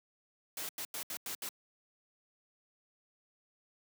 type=noise bursts at uneven times; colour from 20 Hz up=white; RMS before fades=-40 dBFS; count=6; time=0.57-0.69 / 0.78-0.85 / 0.94-1.03 / 1.1-1.17 / 1.26-1.35 / 1.42-1.49 s; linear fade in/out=2 ms; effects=high-pass 150 Hz 12 dB/octave